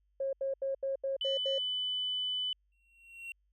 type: tone bursts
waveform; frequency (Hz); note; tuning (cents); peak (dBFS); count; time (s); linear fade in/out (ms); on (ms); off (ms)
sine; 542; C#5; -39; -30; 7; 0.2-1.584; 5; 130; 79
type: tone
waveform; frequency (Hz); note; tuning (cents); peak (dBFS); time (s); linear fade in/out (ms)
sine; 3000; F#7; +23; -31; 1.21-2.53; 2
type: tone with exponential growth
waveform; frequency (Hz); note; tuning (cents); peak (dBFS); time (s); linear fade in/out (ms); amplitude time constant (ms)
triangle; 2733; F7; -38; -36; 2.72-3.32; 2; 130
effects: tanh soft clip ceiling -22 dBFS + added 50 Hz sine -70 dBFS peak until 3.52 s